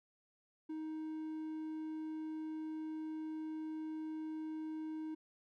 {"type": "tone", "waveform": "triangle", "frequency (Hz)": 313.5, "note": "D#4", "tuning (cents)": 13, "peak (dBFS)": -38, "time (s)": [0.69, 5.15], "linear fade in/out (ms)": 10, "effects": []}